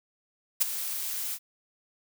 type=noise with ADSR envelope; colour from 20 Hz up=blue; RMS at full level=-20 dBFS; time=0.6-1.39 s; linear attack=20 ms; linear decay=11 ms; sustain=-13 dB; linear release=58 ms; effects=none